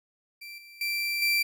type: tone with level steps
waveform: 30% pulse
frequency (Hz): 2349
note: D7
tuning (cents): 0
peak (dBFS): -38 / -45 / -25 / -20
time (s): 0.41-1.43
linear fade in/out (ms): 10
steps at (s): 0.58 / 0.81 / 1.22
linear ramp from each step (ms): 2
effects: none